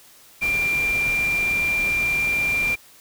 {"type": "tone in noise", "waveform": "sine", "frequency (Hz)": 2377, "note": "D7", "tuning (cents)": 20, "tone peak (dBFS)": -19, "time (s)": [0.41, 2.76], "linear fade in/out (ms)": 20, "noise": "pink", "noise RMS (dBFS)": -33, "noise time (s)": [0.41, 2.76], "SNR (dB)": 11, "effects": ["white hiss -50 dBFS RMS until 3 s"]}